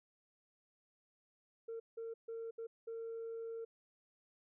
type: tone bursts at uneven times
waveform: sine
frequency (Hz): 456.1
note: A#4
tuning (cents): -38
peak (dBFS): -40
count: 5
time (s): 1.68-1.8 / 1.97-2.14 / 2.28-2.51 / 2.58-2.67 / 2.87-3.65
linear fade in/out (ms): 10
effects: tanh soft clip ceiling -39 dBFS